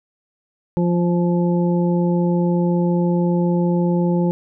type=harmonic tone with a mistuned harmonic; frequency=174.61 Hz; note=F3; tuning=in tune; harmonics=1 / 2 / 3 / 5; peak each=-16 / -22 / -26 / -30 dBFS; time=0.77-4.31 s; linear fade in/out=0 ms; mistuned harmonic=5; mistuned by=-18 cents; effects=none